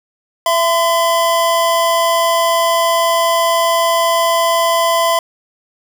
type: tone pair together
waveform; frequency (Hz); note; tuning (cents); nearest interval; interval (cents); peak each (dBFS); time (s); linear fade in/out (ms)
square; 668.1 / 1023; E5 / C6; +23 / -39; perfect fifth; 738; -15; 0.46-5.19; 2
effects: none